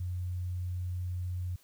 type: tone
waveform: sine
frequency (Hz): 90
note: F#2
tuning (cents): -47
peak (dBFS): -32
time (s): 0-1.56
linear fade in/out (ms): 5
effects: white hiss -64 dBFS RMS until 1.63 s